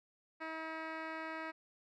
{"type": "tone with low-pass filter", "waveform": "10% pulse", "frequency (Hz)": 320, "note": "D#4", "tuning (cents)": 49, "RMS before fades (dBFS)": -43, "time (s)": [0.4, 1.52], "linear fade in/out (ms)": 20, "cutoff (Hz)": 2500, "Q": 1.5, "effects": []}